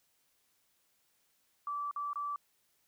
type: tone with dropouts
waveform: sine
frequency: 1160 Hz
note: D6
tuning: 22 cents flat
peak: -34 dBFS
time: 1.67-2.36 s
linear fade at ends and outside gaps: 2 ms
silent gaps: 1.912-1.961 / 2.132-2.157 s
effects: white hiss -74 dBFS RMS until 2.87 s